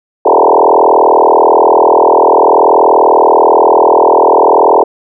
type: tone with frequency modulation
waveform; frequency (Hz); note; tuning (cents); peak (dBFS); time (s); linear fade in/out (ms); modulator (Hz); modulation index
sine; 673; E5; +36; -3; 0.25-4.84; 10; 40.5; 7.4
effects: none